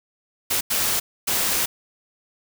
white noise bursts at uneven times, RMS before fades -22 dBFS, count 3, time 0.5-0.61 / 0.7-1 / 1.27-1.66 s, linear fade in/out 10 ms, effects none

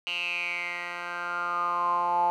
10% pulse tone with band-pass filter sweep, 174.61 Hz, F3, in tune, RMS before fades -29 dBFS, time 0.07-2.3 s, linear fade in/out 0 ms, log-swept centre 2900 to 840 Hz, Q 8.3, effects none

